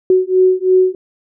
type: beating tone pair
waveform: sine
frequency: 370 / 373 Hz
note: F#4 / F#4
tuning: 0 / +14 cents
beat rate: 3 Hz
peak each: -12 dBFS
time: 0.1-0.95 s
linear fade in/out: 2 ms
effects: none

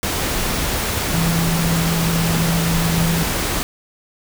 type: tone in noise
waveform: sine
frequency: 166.2 Hz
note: E3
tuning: 15 cents sharp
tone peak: -17 dBFS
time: 1.14-3.23 s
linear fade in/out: 0 ms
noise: pink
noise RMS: -21 dBFS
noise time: 0.03-3.63 s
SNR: +1 dB
effects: none

